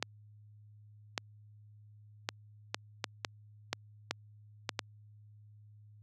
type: clicks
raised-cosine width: 0.2 ms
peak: -14 dBFS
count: 10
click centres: 0.026 / 1.178 / 2.289 / 2.745 / 3.042 / 3.248 / 3.73 / 4.11 / 4.692 / 4.792 s
effects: added 105 Hz sine -43 dBFS peak until 6.02 s + high-pass 200 Hz 12 dB/octave